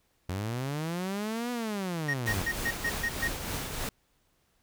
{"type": "linear two-way sweep", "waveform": "sawtooth", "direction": "up then down", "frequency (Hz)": [87.31, 246.9, 87.31], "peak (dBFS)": -27, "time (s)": [0.29, 2.42], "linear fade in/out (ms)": 0, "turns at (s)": 1.51}
{"type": "tone bursts", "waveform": "triangle", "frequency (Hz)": 1864.7, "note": "A#6", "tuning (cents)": 0, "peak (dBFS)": -25, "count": 7, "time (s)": [2.08, 3.28], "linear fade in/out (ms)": 10, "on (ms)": 60, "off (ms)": 130}
{"type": "noise with tremolo", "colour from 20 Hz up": "pink", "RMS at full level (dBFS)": -33, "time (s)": [2.26, 3.89], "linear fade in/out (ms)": 2, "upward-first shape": "triangle", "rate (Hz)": 3.3, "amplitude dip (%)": 45}
{"effects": ["pink hiss -71 dBFS RMS until 4.62 s"]}